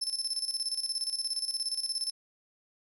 35% pulse tone with tremolo, 5274 Hz, E8, in tune, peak -26 dBFS, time 0.01-2.11 s, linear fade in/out 10 ms, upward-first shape square, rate 17 Hz, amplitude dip 70%, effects none

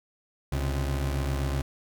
30% pulse tone pair together, 69.13 / 130.5 Hz, C#2 / C3, -4 / -4 cents, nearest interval major seventh, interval 1100 cents, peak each -24 / -32 dBFS, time 0.52-1.62 s, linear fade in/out 5 ms, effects none

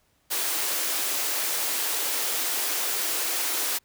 white high-pass noise, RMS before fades -27 dBFS, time 0.3-3.79 s, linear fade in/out 20 ms, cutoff 280 Hz, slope 48 dB/octave, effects pink hiss -67 dBFS RMS until 3.84 s

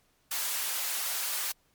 white high-pass noise, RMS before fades -32 dBFS, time 0.31-1.52 s, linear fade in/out 5 ms, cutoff 720 Hz, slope 12 dB/octave, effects pink hiss -69 dBFS RMS until 1.74 s + MP3 96 kbps

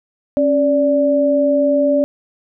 sine tone pair together, 274.2 / 582 Hz, C#4 / D5, -19 / -16 cents, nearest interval octave + minor second, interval 1303 cents, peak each -16 / -13 dBFS, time 0.37-2.04 s, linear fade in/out 0 ms, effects none

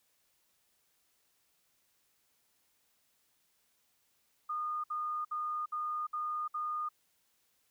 sine tone bursts, 1223 Hz, D#6, 30 cents flat, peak -33 dBFS, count 6, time 4.49-6.89 s, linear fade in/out 10 ms, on 350 ms, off 60 ms, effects white hiss -74 dBFS RMS until 7.7 s

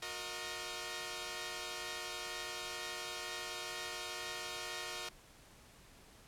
5% pulse chord, D# minor, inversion first, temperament equal with one note detuned, 361.3 / 466.2 / 622.3 Hz, F#4 / A#4 / D#5, -41 / 0 / 0 cents, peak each -34 dBFS, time 0.02-5.09 s, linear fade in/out 5 ms, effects pink hiss -60 dBFS RMS until 6.27 s + low-pass 12000 Hz 12 dB/octave

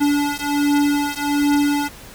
square beating tone pair, 288.3 / 289.6 Hz, D4 / D4, -32 / -24 cents, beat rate 1.3 Hz, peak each -20 dBFS, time 0-1.89 s, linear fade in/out 20 ms, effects pink hiss -40 dBFS RMS until 2.14 s

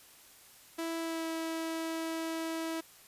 sawtooth tone with pitch glide, 329.6 to 325.6 Hz, E4 to E4, 0 to -21 cents, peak -30 dBFS, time 0.78-2.81 s, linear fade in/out 10 ms, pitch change -21 cents, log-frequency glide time 0.99-1.26 s, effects white hiss -57 dBFS RMS until 3.07 s + resampled to 32000 Hz

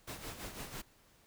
pink noise with tremolo, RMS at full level -43 dBFS, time 0.07-0.82 s, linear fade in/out 10 ms, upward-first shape sine, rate 6 Hz, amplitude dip 60%, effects pink hiss -66 dBFS RMS until 1.26 s

